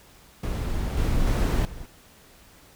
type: noise with level steps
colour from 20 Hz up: brown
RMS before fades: -27 / -23 / -21 / -38 dBFS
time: 0.43-1.86 s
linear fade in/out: 5 ms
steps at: 0.97 / 1.27 / 1.65 s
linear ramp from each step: 2 ms
effects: pink hiss -53 dBFS RMS until 2.75 s